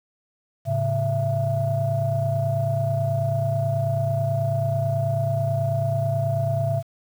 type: tone cluster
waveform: sine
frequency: 108.7 / 137.9 / 669 Hz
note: A2 / C#3 / E5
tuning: -21 / -9 / +25 cents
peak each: -24 dBFS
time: 0.65-6.83 s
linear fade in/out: 50 ms
effects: tanh soft clip ceiling -12 dBFS + 8-bit